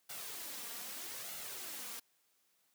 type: noise with flanger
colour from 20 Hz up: white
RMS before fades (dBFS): -45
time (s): 0.09-2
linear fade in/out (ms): 10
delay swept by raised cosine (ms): 1.4 to 4.3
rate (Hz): 0.8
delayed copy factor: +0.5
effects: white hiss -75 dBFS RMS until 2.74 s + high-pass 150 Hz 12 dB/octave